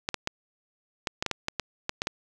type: clicks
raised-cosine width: 0.2 ms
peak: -10 dBFS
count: 12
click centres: 0.089 / 0.143 / 0.274 / 1.072 / 1.225 / 1.263 / 1.313 / 1.484 / 1.597 / 1.894 / 2.019 / 2.071 s
effects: none